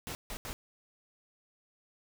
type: noise bursts at uneven times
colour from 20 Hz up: pink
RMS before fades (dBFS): -40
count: 3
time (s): 0.07-0.15 / 0.3-0.37 / 0.45-0.53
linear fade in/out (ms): 0
effects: none